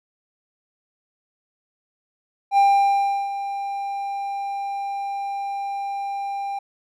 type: tone with ADSR envelope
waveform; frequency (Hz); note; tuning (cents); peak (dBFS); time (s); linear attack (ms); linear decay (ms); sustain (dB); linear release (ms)
triangle; 796; G5; +26; -10; 2.51-6.59; 67; 710; -13; 6
effects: none